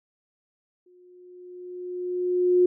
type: tone with exponential growth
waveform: sine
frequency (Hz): 359.8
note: F#4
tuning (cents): -48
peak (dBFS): -14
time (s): 0.86-2.66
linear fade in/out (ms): 5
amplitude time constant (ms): 390
effects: none